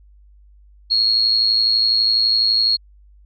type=tone with amplitude modulation; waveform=sine; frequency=4295 Hz; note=C8; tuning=44 cents sharp; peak=-10 dBFS; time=0.9-2.77 s; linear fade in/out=20 ms; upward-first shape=sine; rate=112 Hz; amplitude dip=65%; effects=added 50 Hz sine -45 dBFS peak until 3.25 s + MP3 64 kbps